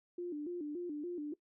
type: tone with vibrato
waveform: sine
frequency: 322.8 Hz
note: E4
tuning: 36 cents flat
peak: -37 dBFS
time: 0.18-1.34 s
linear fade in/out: 5 ms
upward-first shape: square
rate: 3.5 Hz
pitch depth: 150 cents each way
effects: noise-tail reverb RT60 0.1 s tail -18 dB re dry